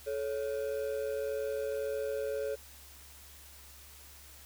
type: ring-modulated tone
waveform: triangle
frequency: 493.9 Hz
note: B4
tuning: in tune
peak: -27 dBFS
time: 0.06-2.56 s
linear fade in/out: 20 ms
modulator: 60.9 Hz
effects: added 70 Hz sine -56 dBFS peak until 4.45 s + white hiss -54 dBFS RMS until 4.45 s